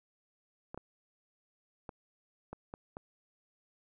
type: clicks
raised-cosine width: 1 ms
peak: -28 dBFS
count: 6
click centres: 0.745 / 0.776 / 1.892 / 2.53 / 2.739 / 2.969 s
effects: none